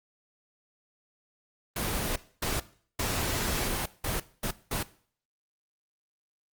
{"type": "noise bursts at uneven times", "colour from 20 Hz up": "pink", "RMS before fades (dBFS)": -30, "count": 6, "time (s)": [[1.76, 2.16], [2.42, 2.6], [2.99, 3.86], [4.04, 4.2], [4.43, 4.51], [4.71, 4.83]], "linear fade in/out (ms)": 5, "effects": ["noise-tail reverb RT60 0.5 s tail -18 dB re dry", "Opus 24 kbps"]}